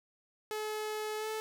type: tone with pitch glide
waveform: sawtooth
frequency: 428.5 to 436.2 Hz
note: A4 to A4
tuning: -46 to -15 cents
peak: -31 dBFS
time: 0.51-1.4 s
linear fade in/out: 0 ms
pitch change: +31 cents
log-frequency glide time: 1.17-1.28 s
effects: none